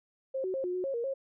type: tone with pitch steps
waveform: sine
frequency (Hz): 532 / 374 / 534 / 359.7 / 365.9 / 544 / 469.5 / 541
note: C5 / F#4 / C5 / F#4 / F#4 / C#5 / A#4 / C#5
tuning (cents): +29 / +19 / +35 / -49 / -19 / -33 / +12 / -42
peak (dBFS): -30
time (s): 0.34-1.14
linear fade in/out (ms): 10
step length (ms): 100
effects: none